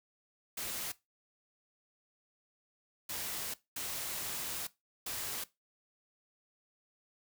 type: noise bursts at uneven times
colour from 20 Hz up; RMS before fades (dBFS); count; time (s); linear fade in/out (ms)
white; -39; 4; 0.57-0.92 / 3.09-3.54 / 3.76-4.67 / 5.06-5.44; 5
effects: noise-tail reverb RT60 0.2 s tail -18 dB re dry